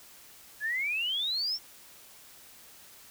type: exponential sweep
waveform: sine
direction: up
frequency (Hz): 1661.2 to 5580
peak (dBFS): -28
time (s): 0.6-1.59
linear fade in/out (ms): 50
effects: white hiss -53 dBFS RMS until 3.1 s